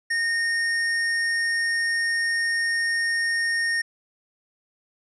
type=tone with hard clipping; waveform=triangle; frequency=1843 Hz; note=A#6; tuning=20 cents flat; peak=-23 dBFS; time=0.1-3.82 s; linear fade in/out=10 ms; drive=18 dB; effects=resampled to 22050 Hz